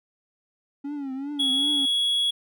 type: tone with vibrato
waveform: triangle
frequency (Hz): 277.2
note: C#4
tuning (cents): 0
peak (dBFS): -27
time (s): 0.84-1.86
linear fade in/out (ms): 10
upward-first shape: triangle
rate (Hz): 2.6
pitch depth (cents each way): 120
type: tone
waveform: triangle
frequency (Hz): 3347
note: G#7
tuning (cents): +13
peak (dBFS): -19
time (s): 1.39-2.31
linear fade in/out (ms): 10
effects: none